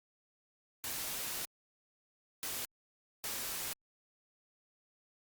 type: noise bursts at uneven times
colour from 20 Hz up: white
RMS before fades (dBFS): -39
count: 3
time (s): 0.84-1.45 / 2.43-2.65 / 3.24-3.73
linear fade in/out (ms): 0
effects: Opus 48 kbps